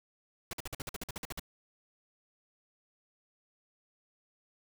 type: noise bursts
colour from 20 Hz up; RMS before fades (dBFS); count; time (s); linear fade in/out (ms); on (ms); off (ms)
pink; -39; 13; 0.51-1.396; 2; 22; 50
effects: none